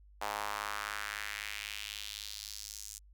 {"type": "tone with high-pass filter sweep", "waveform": "sawtooth", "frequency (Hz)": 103.83, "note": "G#2", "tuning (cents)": 0, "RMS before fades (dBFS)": -41, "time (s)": [0.21, 2.99], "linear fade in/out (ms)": 10, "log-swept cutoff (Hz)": [800, 6900], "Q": 2.1, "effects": ["added 50 Hz sine -56 dBFS peak until 3.13 s"]}